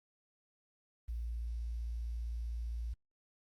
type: tone with quantisation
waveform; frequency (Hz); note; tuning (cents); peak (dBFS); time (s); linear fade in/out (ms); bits
sine; 57.7; A#1; -17; -36; 1.08-2.94; 10; 11
effects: Opus 32 kbps